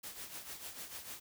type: noise with tremolo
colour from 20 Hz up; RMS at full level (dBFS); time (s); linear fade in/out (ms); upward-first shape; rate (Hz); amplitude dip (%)
white; -44; 0.03-1.2; 10; triangle; 6.7; 70
effects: none